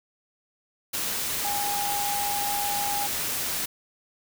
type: tone in noise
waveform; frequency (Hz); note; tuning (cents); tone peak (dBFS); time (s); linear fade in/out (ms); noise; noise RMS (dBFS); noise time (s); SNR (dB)
sine; 816; G#5; -31; -28; 1.44-3.07; 10; white; -29; 0.93-3.66; -2
effects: none